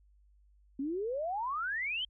sine exponential sweep, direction up, 261.6 to 3209 Hz, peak -32 dBFS, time 0.79-2.05 s, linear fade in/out 5 ms, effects added 50 Hz sine -61 dBFS peak until 2.09 s

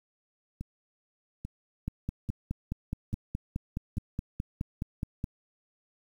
two click trains, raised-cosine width 5 ms, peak -19 / -24 dBFS, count 17 / 5, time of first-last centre 1.88-5.241 / 0.61-3.971 s, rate 4.76 / 1.19 Hz, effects 9-bit

